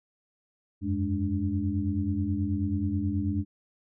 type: tone cluster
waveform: sine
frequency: 87.6 / 96.9 / 206.3 / 292 Hz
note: F2 / G2 / G#3 / D4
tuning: +6 / -20 / -11 / -10 cents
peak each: -31 dBFS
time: 0.81-3.45 s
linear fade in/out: 50 ms
effects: none